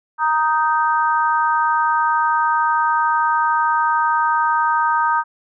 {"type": "chord", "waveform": "sine", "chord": "Eb major", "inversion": "second", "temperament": "just", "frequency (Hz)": [933.4, 1244.5, 1555.6], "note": ["Bb5", "Eb6", "G6"], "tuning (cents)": [2, 0, -14], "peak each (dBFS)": [-17, -19, -22], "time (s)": [0.18, 5.24], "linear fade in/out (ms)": 50, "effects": []}